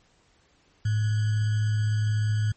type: tone with sample-and-hold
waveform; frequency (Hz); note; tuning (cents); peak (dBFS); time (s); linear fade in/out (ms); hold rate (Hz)
sine; 107.2; A2; -45; -21; 0.85-2.52; 5; 1575
effects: pink hiss -63 dBFS RMS until 2.56 s + MP3 32 kbps